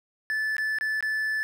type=tone with dropouts; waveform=triangle; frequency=1744 Hz; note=A6; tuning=16 cents flat; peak=-23 dBFS; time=0.3-1.43 s; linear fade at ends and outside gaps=0 ms; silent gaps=0.567-0.582 / 0.786-0.81 / 1.007-1.026 s; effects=none